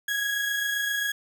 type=tone pair together; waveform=35% pulse; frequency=1633.4 / 1661 Hz; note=G#6 / G#6; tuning=-29 / 0 cents; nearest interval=unison; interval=29 cents; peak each=-34 / -24 dBFS; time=0.08-1.12 s; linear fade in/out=5 ms; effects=none